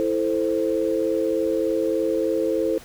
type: chord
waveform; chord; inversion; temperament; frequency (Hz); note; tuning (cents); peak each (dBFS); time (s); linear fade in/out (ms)
sine; A minor; second; equal; 329.6 / 440 / 523.3; E4 / A4 / C5; 0 / 0 / 0; -24; 0-2.78; 0
effects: pink hiss -45 dBFS RMS until 2.84 s